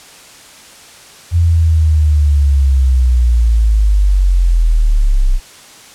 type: linear sweep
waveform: sine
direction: down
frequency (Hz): 86 to 30.87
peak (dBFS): -7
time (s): 1.31-5.4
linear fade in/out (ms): 50
effects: white hiss -38 dBFS RMS until 5.94 s + low-pass 9000 Hz 12 dB/octave